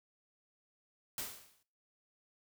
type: noise with exponential decay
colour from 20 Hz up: white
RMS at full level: -37 dBFS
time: 1.18-1.63 s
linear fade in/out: 2 ms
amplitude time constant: 96 ms
effects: noise-tail reverb RT60 0.4 s tail -18 dB re dry